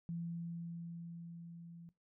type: tone with level ramp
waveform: sine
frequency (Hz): 169.2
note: E3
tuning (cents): +45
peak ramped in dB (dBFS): -38 to -51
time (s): 0.09-1.89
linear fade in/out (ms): 0
effects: noise-tail reverb RT60 0.2 s tail -19 dB re dry